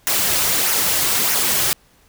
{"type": "noise with flanger", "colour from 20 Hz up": "white", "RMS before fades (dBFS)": -18, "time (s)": [0.07, 1.73], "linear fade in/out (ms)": 0, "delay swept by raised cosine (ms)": [0.23, 4.43], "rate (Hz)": 1.6, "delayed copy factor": -0.5, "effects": ["pink hiss -55 dBFS RMS until 2.08 s"]}